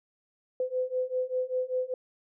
sine beating tone pair, 506 / 511.1 Hz, B4 / C5, +42 / -41 cents, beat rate 5.1 Hz, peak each -31 / -30 dBFS, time 0.6-1.94 s, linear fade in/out 2 ms, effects none

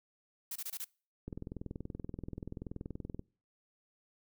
blue noise bursts, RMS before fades -40 dBFS, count 5, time 0.51-0.845 s, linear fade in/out 5 ms, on 47 ms, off 25 ms
click train, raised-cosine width 3 ms, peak -28 dBFS, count 41, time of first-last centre 1.28-3.194 s, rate 20.9 Hz
effects noise-tail reverb RT60 0.4 s tail -25 dB re dry

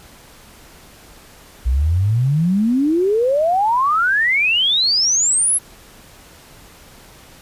sine exponential sweep, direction up, 58.8 to 11290 Hz, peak -13 dBFS, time 1.65-5.59 s, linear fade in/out 20 ms, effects pink hiss -44 dBFS RMS until 7.41 s + resampled to 32000 Hz

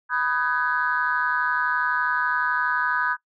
sine chord, G# minor seventh, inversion first, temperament equal with one note detuned, 987.8 / 1244.5 / 1509.3 / 1661.2 Hz, B5 / D#6 / F#6 / G#6, 0 / 0 / +34 / 0 cents, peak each -27 / -27 / -24 / -26 dBFS, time 0.09-3.17 s, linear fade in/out 50 ms, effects noise-tail reverb RT60 0.1 s tail -20 dB re dry + tanh soft clip ceiling -11 dBFS

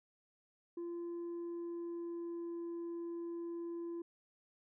sine tone with pitch glide, 343.2 to 339.8 Hz, F4 to F4, -30 to -47 cents, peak -37 dBFS, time 0.77-4.02 s, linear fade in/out 5 ms, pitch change -17 cents, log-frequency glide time 1-2.64 s, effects tanh soft clip ceiling -39 dBFS

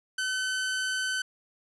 sawtooth tone, 1521 Hz, F#6, 47 cents sharp, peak -24 dBFS, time 0.18-1.22 s, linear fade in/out 5 ms, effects resampled to 24000 Hz

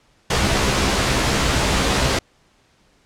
pink noise with comb filter, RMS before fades -18 dBFS, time 0.3-2.19 s, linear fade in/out 5 ms, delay 15 ms, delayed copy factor +0.65, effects pink hiss -58 dBFS RMS until 3.05 s + low-pass 7000 Hz 12 dB/octave

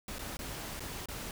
pink noise with dropouts, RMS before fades -41 dBFS, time 0.08-1.31 s, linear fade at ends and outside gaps 2 ms, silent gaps 0.185-0.191 / 0.37-0.39 / 0.796-0.804 / 1.058-1.085 s, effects none

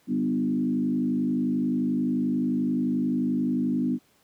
sine tone with frequency modulation, 246.9 Hz, B3, in tune, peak -22 dBFS, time 0.07-3.99 s, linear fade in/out 50 ms, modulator 51.4 Hz, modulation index 1.1, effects pink hiss -63 dBFS RMS until 4.23 s + high-pass 100 Hz 12 dB/octave

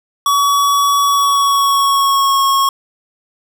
square tone with pitch glide, 1132 to 1093.4 Hz, C#6 to C#6, +36 to -24 cents, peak -11 dBFS, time 0.26-2.69 s, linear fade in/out 2 ms, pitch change -60 cents, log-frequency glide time 1.03-2.44 s, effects none

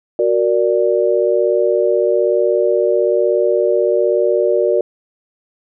sine chord, Gb augmented, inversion none, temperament equal, 370 / 466.2 / 587.3 Hz, Gb4 / Bb4 / D5, 0 / 0 / 0 cents, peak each -16 dBFS, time 0.19-4.81 s, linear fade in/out 2 ms, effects none

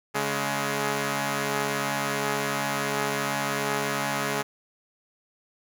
5% pulse tone pair together, 140.6 / 210.2 Hz, C#3 / G#3, +25 / +21 cents, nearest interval perfect fifth, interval 696 cents, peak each -17 dBFS, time 0.14-4.43 s, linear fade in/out 20 ms, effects none

